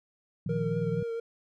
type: chord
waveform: sine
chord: Bb suspended fourth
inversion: none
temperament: equal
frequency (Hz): 116.54 / 155.56 / 174.61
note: Bb2 / Eb3 / F3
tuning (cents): 0 / 0 / 0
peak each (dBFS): -35 / -32 / -32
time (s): 0.46-1.03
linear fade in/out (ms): 5
type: tone with vibrato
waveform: triangle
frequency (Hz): 464.7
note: A#4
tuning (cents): -5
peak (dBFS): -29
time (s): 0.49-1.2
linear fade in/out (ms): 5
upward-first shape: triangle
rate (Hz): 4.3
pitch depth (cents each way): 33
effects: none